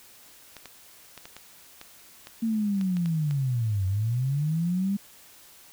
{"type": "clicks", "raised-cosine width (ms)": 0.2, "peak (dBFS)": -24, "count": 11, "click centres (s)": [0.567, 0.657, 1.177, 1.255, 1.366, 1.814, 2.271, 2.812, 2.969, 3.059, 3.31]}
{"type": "linear two-way sweep", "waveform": "sine", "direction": "down then up", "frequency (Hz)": [230, 92.5, 203], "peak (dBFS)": -23, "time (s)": [2.42, 4.97], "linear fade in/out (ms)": 10, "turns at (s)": 3.86}
{"effects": ["white hiss -52 dBFS RMS until 5.72 s"]}